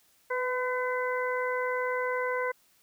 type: harmonic tone with a mistuned harmonic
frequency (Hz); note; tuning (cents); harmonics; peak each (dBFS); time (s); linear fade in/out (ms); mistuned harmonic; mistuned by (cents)
506; B4; +42; 1 / 2 / 3 / 4; -30 / -33 / -35 / -36; 0.3-2.52; 10; 1; -20
effects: white hiss -65 dBFS RMS until 2.82 s